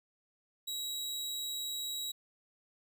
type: tone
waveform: sawtooth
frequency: 3861 Hz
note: B7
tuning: 40 cents flat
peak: -33 dBFS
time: 0.67-2.12 s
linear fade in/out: 10 ms
effects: none